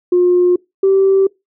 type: tone pair in turn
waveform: sine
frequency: 357 / 387.3 Hz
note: F4 / G4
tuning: +38 / -21 cents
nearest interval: minor second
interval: 141 cents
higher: second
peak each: -7 dBFS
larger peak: neither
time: 0.12-0.56 / 0.83-1.27 s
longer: neither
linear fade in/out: 5 ms
effects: noise-tail reverb RT60 0.2 s tail -24 dB re dry + tanh soft clip ceiling -4 dBFS